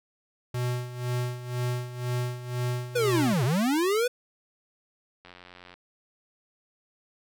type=tone with tremolo; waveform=square; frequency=123.47 Hz; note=B2; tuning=in tune; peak=-26 dBFS; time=0.54-3.34 s; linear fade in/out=5 ms; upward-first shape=sine; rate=2 Hz; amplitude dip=75%
type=linear two-way sweep; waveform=square; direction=down then up; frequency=504 to 112.4 to 504 Hz; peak=-23 dBFS; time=2.95-4.08 s; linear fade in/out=10 ms; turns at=3.44 s
type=click train; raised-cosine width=0.3 ms; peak=-31 dBFS; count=45; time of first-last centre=5.25-5.74 s; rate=89.8 Hz
effects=none